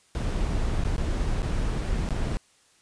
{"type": "noise with dropouts", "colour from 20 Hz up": "brown", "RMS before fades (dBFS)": -26, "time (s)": [0.15, 2.37], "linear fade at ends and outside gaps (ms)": 0, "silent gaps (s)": [[0.837, 0.848], [0.965, 0.981], [1.42, 1.428], [2.089, 2.107]], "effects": ["white hiss -61 dBFS RMS until 2.81 s", "resampled to 22050 Hz"]}